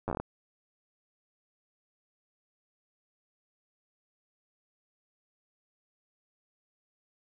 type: slowing click train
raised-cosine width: 1 ms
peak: -19 dBFS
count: 8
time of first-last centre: 0.08-0.2 s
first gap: 9 ms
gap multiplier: 1.21
effects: none